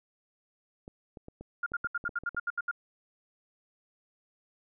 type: clicks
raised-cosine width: 2 ms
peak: -31 dBFS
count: 10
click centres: 0.879 / 1.172 / 1.284 / 1.41 / 1.719 / 1.846 / 2.041 / 2.092 / 2.236 / 2.347 s
type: tone bursts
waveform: sine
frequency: 1410 Hz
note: F6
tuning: 16 cents sharp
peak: -28 dBFS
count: 11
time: 1.63-2.713 s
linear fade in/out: 5 ms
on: 33 ms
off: 72 ms
effects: none